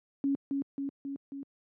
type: tone with echo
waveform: sine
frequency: 277.3 Hz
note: C#4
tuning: 1 cent sharp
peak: -25 dBFS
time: 0.24-0.35 s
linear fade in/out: 0 ms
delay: 270 ms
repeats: 4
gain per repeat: -3 dB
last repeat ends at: 1.43 s
effects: high-pass 150 Hz 12 dB/octave